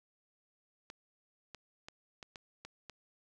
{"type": "clicks", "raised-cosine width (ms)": 0.2, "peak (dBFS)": -29, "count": 7, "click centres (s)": [0.901, 1.547, 1.885, 2.228, 2.358, 2.65, 2.897], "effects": []}